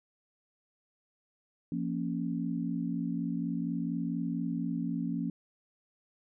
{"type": "chord", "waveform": "sine", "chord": "Bb minor", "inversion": "second", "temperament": "equal with one note detuned", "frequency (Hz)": [172.61, 233.1, 277.2], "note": ["F3", "Bb3", "Db4"], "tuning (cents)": [-20, 0, 0], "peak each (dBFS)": [-34, -35, -35], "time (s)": [1.72, 5.3], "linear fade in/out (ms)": 2, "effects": []}